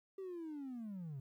triangle linear sweep, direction down, 392 to 128.2 Hz, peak -40 dBFS, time 0.18-1.2 s, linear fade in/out 5 ms, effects tanh soft clip ceiling -38 dBFS + 13-bit

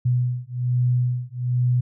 sine beating tone pair, 123.3 / 124.5 Hz, B2 / B2, -2 / +14 cents, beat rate 1.2 Hz, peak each -22 dBFS, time 0.05-1.81 s, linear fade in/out 10 ms, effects none

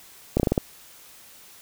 slowing click train, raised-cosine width 2 ms, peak -6 dBFS, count 6, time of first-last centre 0.37-0.578 s, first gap 28 ms, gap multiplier 1.2, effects white hiss -49 dBFS RMS until 1.61 s

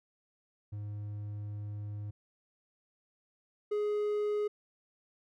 triangle tone pair in turn, 103.83 / 417.6 Hz, G#2 / G#4, 0 / +10 cents, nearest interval 2 octaves, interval 2410 cents, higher second, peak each -35 / -27 dBFS, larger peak second, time 0.72-2.11 / 3.71-4.48 s, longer first, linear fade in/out 10 ms, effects none

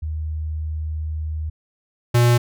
sine / square tone pair in turn, 77.78 / 120.05 Hz, D#2 / B2, 0 / -49 cents, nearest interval minor sixth, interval 751 cents, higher second, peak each -23 / -13 dBFS, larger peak second, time 0.02-1.5 / 2.14-2.38 s, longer first, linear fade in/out 10 ms, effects none

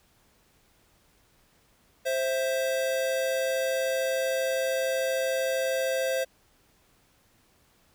square tone pair together, 526.3 / 659.3 Hz, C5 / E5, +10 / 0 cents, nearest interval major third, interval 390 cents, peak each -27 / -32 dBFS, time 2.05-6.25 s, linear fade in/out 20 ms, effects pink hiss -64 dBFS RMS until 7.94 s

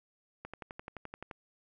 click train, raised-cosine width 0.5 ms, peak -27 dBFS, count 11, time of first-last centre 0.45-1.312 s, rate 11.6 Hz, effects none

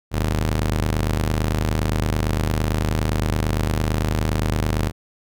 sawtooth ring-modulated tone, 77.6 Hz, D#2, 4 cents flat, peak -12 dBFS, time 0.11-4.92 s, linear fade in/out 50 ms, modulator 24.2 Hz, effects none

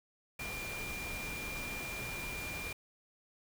sine tone in noise, 2392 Hz, D7, 31 cents sharp, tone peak -41 dBFS, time 0.39-2.73 s, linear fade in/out 5 ms, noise pink, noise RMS -43 dBFS, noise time 0.39-2.73 s, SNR -1 dB, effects none

